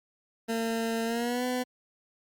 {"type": "tone with pitch glide", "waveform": "20% pulse", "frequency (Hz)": [227.4, 250.9], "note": ["A#3", "B3"], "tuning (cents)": [-43, 28], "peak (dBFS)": -23, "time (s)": [0.48, 1.64], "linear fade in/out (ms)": 20, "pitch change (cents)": 171, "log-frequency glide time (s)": [1.05, 1.45], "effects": ["Opus 48 kbps"]}